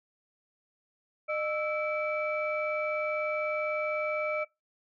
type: tone cluster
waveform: sine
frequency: 610 / 1316 / 2308 Hz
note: D#5 / E6 / D7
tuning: -34 / -3 / -31 cents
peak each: -30 / -35 / -34 dBFS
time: 1.28-4.45 s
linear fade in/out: 20 ms
effects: noise-tail reverb RT60 0.2 s tail -21 dB re dry + tanh soft clip ceiling -19 dBFS